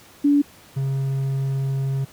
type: tone pair in turn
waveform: sine / triangle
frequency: 287.3 / 135.59 Hz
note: D4 / C#3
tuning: -38 / -38 cents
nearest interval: octave + minor second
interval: 1300 cents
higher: first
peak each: -13 / -18 dBFS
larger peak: first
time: 0.24-0.42 / 0.76-2.05 s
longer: second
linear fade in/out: 10 ms
effects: pink hiss -48 dBFS RMS until 2.12 s + high-pass 80 Hz 12 dB/octave